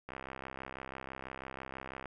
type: click train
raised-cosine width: 0.5 ms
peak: -27 dBFS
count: 131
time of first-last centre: 0.09-2.057 s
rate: 66.1 Hz
effects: none